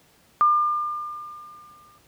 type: tone with exponential decay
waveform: sine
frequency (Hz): 1200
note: D6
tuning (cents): +37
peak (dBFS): -13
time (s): 0.41-1.98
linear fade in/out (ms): 0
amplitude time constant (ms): 340
effects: pink hiss -58 dBFS RMS until 2.07 s + high-pass 60 Hz 12 dB/octave